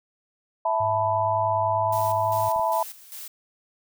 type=chord; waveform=sine; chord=E suspended fourth; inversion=none; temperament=just; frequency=659.3 / 879 / 988.9 Hz; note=E5 / A5 / B5; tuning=0 / -2 / +2 cents; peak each=-25 dBFS; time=0.65-2.83 s; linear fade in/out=5 ms
type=tone with vibrato; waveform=sine; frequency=105.2 Hz; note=G#2; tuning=23 cents sharp; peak=-32 dBFS; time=0.8-2.49 s; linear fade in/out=5 ms; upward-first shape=square; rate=2.1 Hz; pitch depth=10 cents each way
type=noise with tremolo; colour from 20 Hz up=blue; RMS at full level=-38 dBFS; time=1.92-3.28 s; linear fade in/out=5 ms; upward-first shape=square; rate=2.5 Hz; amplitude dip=70%
type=clicks; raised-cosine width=5 ms; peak=-33 dBFS; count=2; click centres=2.562 / 2.595 s
effects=none